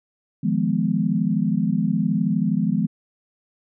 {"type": "chord", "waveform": "sine", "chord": "F half-diminished seventh", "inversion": "third", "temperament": "equal", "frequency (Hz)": [155.56, 174.61, 207.7, 246.9], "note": ["Eb3", "F3", "Ab3", "Cb4"], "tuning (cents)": [0, 0, 0, 0], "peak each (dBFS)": [-26, -23, -22, -25], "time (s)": [0.43, 2.87], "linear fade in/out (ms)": 10, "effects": []}